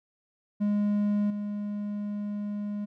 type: tone with level steps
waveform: triangle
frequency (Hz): 206.4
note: G#3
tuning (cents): -10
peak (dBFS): -21 / -28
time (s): 0.6-2.86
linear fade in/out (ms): 20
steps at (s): 1.3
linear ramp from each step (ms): 5
effects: none